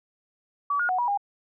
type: tone with pitch steps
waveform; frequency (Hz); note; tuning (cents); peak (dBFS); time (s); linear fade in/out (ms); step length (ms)
sine; 1144 / 1432 / 738 / 966 / 809; D6 / F6 / F#5 / B5 / G#5; -46 / +43 / -5 / -39 / -46; -22; 0.7-1.175; 5; 95
effects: none